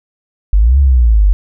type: exponential two-way sweep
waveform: sine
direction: up then down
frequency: 46.71 to 71.2 to 46.71 Hz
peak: -5 dBFS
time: 0.53-1.33 s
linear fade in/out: 0 ms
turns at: 0.79 s
effects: none